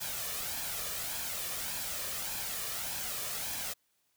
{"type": "noise with flanger", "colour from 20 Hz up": "white", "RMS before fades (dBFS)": -37, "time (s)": [0, 3.74], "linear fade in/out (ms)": 20, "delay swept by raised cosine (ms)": [1.2, 1.72], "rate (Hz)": 1.7, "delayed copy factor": 0.5, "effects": ["white hiss -75 dBFS RMS until 4.16 s"]}